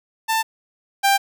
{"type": "tone pair in turn", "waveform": "sawtooth", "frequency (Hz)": [890, 790.9], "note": ["A5", "G5"], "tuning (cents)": [20, 15], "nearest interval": "major second", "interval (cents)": 205, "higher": "first", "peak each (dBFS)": [-14, -10], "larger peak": "second", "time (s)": [[0.28, 0.43], [1.03, 1.18]], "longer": "neither", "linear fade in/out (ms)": 20, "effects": []}